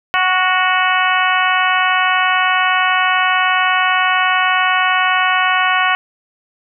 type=harmonic tone with a mistuned harmonic; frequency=371 Hz; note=F#4; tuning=5 cents sharp; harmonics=2 / 3 / 4 / 5 / 6 / 7 / 8; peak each=-19 / -17 / -18 / -20 / -22 / -22 / -23 dBFS; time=0.14-5.95 s; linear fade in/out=0 ms; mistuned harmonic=4; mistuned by=-22 cents; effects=none

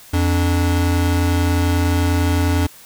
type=tone pair together; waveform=square; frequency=86.63 / 291.1 Hz; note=F2 / D4; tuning=-13 / -15 cents; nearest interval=octave + major sixth; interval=2098 cents; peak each=-16 / -22 dBFS; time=0.13-2.67 s; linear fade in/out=10 ms; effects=white hiss -43 dBFS RMS until 2.85 s

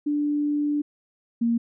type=tone pair in turn; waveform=sine; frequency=293.7 / 233.1 Hz; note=D4 / A#3; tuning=0 / 0 cents; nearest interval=major third; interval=400 cents; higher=first; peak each=-21 / -19 dBFS; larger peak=second; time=0.06-0.82 / 1.41-1.58 s; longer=first; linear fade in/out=10 ms; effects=none

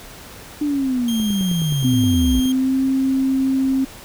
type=linear sweep; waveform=sine; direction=down; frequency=300 to 54.8 Hz; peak=-17 dBFS; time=0.61-2.4 s; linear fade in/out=5 ms
type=tone; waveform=sawtooth; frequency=3213 Hz; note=G7; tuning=42 cents sharp; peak=-24 dBFS; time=1.08-2.52 s; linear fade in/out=2 ms
type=click train; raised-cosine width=3 ms; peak=-19 dBFS; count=13; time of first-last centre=1.2-2.457 s; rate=9.55 Hz
type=tone with pitch glide; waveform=sine; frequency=254.3 to 266 Hz; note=C4 to C4; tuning=-49 to +29 cents; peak=-15 dBFS; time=1.84-3.85 s; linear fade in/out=10 ms; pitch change=+78 cents; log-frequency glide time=2.27-2.81 s
effects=pink hiss -39 dBFS RMS until 4.04 s

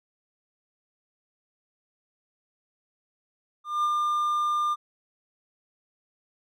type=tone with ADSR envelope; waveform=triangle; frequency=1200 Hz; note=D6; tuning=37 cents sharp; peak=-19 dBFS; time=3.64-4.76 s; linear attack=200 ms; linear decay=35 ms; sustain=-2 dB; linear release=35 ms; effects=none

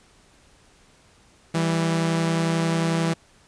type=tone pair together; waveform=sawtooth; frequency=164.81 / 195.99 Hz; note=E3 / G3; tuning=0 / 0 cents; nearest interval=minor third; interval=300 cents; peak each=-17 / -25 dBFS; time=1.54-3.14 s; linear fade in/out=10 ms; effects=pink hiss -56 dBFS RMS until 3.47 s + resampled to 22050 Hz

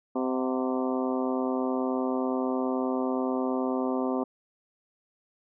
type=harmonic tone with a mistuned harmonic; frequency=129.4 Hz; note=C3; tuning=19 cents flat; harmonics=2 / 3 / 4 / 5 / 6 / 7 / 8 / 9; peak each=-28 / -32 / -34 / -36 / -38 / -39 / -40 / -41 dBFS; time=0.15-4.24 s; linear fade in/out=10 ms; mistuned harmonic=6; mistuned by=-72 cents; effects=none

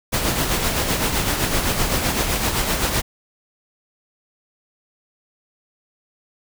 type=noise with tremolo; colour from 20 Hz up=pink; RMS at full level=-19 dBFS; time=0.12-3.02 s; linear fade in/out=20 ms; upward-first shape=sine; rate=7.8 Hz; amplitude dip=45%; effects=none

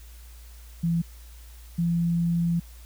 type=tone pair in turn; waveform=sine; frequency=168.2 / 169.96 Hz; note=E3 / F3; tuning=+35 / -47 cents; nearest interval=unison; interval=18 cents; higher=second; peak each=-21 dBFS; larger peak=neither; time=0.83-1.02 / 1.78-2.6 s; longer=second; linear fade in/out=10 ms; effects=added 58 Hz sine -43 dBFS peak until 2.85 s + white hiss -54 dBFS RMS until 2.85 s

